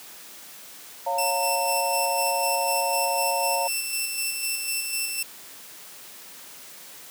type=chord; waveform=sine; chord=Bb minor; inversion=first; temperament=equal with one note detuned; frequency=554.4 / 698.5 / 912.6 Hz; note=Db5 / F5 / Bb5; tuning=0 / 0 / -37 cents; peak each=-29 / -28 / -26 dBFS; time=1.06-3.68 s; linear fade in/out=10 ms
type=tone with tremolo; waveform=10% pulse; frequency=2678 Hz; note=E7; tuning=27 cents sharp; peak=-16 dBFS; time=1.18-5.23 s; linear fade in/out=5 ms; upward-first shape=square; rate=4 Hz; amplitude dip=35%
effects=white hiss -44 dBFS RMS until 7.1 s + high-pass 150 Hz 12 dB/octave